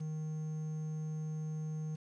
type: tone with quantisation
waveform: triangle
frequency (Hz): 155.56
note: D#3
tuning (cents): 0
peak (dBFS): -34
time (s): 0-1.96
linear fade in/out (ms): 10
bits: 10
effects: resampled to 22050 Hz